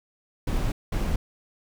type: noise bursts at uneven times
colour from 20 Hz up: brown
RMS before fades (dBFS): -25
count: 2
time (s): 0.47-0.72 / 0.92-1.16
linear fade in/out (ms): 5
effects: none